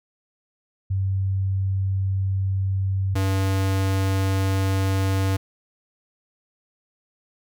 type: tone pair in turn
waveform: sine / square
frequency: 96.2 / 96.2 Hz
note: G2 / G2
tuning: -32 / -32 cents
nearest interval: unison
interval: 0 cents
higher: neither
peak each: -20 dBFS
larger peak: neither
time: 0.9-3.15 / 3.15-5.37 s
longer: first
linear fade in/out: 10 ms
effects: none